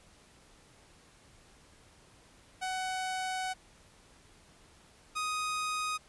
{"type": "tone pair in turn", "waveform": "sawtooth", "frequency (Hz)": [748, 1248.6], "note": ["F#5", "D#6"], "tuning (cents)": [19, 6], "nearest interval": "major sixth", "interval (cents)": 887, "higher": "second", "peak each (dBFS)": [-29, -28], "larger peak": "second", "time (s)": [[2.61, 3.54], [5.15, 5.98]], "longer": "first", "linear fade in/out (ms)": 20, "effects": ["pink hiss -60 dBFS RMS until 6.08 s", "resampled to 24000 Hz"]}